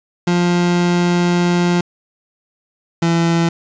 30% pulse tone pair in turn, 175.4 / 167.83 Hz, F3 / E3, +8 / +31 cents, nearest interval minor second, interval 77 cents, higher first, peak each -10 dBFS, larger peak neither, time 0.27-1.81 / 3.02-3.49 s, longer first, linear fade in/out 5 ms, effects resampled to 16000 Hz + 7-bit

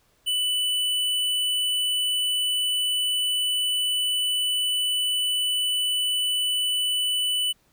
triangle tone with hard clipping, 2982 Hz, F#7, 13 cents sharp, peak -23 dBFS, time 0.26-7.53 s, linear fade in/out 20 ms, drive 17 dB, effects pink hiss -64 dBFS RMS until 7.72 s

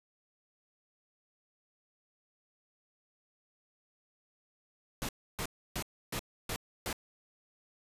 pink noise bursts, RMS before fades -36 dBFS, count 6, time 5.02-6.928 s, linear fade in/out 0 ms, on 68 ms, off 300 ms, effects resampled to 32000 Hz

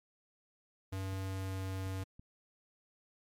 square tone with pitch glide, 95.7 to 95.09 Hz, G2 to F#2, -41 to +48 cents, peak -37 dBFS, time 0.92-2.04 s, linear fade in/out 10 ms, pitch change -11 cents, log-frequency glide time 1.22-1.62 s
clicks, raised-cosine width 5 ms, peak -40 dBFS, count 4, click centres 1.131 / 1.867 / 2.016 / 2.195 s
effects MP3 96 kbps

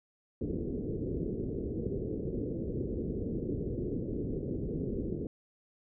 white low-pass noise, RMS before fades -35 dBFS, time 0.41-5.27 s, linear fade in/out 2 ms, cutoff 450 Hz, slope 48 dB/octave, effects none

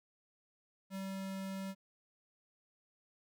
square tone, 192.8 Hz, G3, 28 cents flat, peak -40 dBFS, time 0.9-1.75 s, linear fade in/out 50 ms, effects none

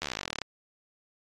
slowing click train, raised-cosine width 0.2 ms, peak -14 dBFS, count 21, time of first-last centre 0.02-0.417 s, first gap 12 ms, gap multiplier 1.05, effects AAC 32 kbps

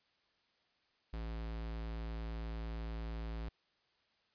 square tone, 55.7 Hz, A1, 22 cents sharp, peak -40 dBFS, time 1.13-3.49 s, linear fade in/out 5 ms, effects white hiss -75 dBFS RMS until 4.34 s + resampled to 11025 Hz

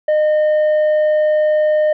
sine tone with tanh clipping, 611 Hz, D#5, 32 cents flat, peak -12 dBFS, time 0.08-1.93 s, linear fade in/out 5 ms, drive 4 dB, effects none

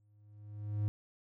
triangle tone with exponential growth, 104.4 Hz, G#2, 10 cents sharp, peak -26 dBFS, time 0-0.88 s, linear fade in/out 0 ms, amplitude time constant 190 ms, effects none

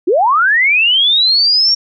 sine linear sweep, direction up, 310 to 5588 Hz, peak -8 dBFS, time 0.07-1.75 s, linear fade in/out 10 ms, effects none

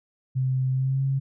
sine tone with pitch glide, 130.3 to 135.52 Hz, C3 to C#3, -7 to -39 cents, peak -21 dBFS, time 0.35-1.2 s, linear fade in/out 20 ms, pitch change +68 cents, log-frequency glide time 0.72-1.03 s, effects none

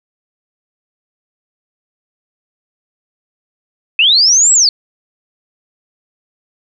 sine linear two-way sweep, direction up then down, 2517 to 7880 to 4268 Hz, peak -6 dBFS, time 3.99-4.69 s, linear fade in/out 2 ms, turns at 4.53 s, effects none

